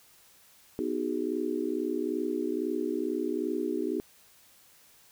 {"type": "chord", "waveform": "sine", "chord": "G# minor seventh", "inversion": "first", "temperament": "just", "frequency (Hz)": [249.2, 311.5, 373.8, 415.3], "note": ["B3", "D#4", "F#4", "G#4"], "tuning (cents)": [16, 2, 18, 0], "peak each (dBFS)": [-35, -32, -33, -35], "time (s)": [0.79, 4], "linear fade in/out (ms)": 0, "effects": ["white hiss -59 dBFS RMS until 5.11 s"]}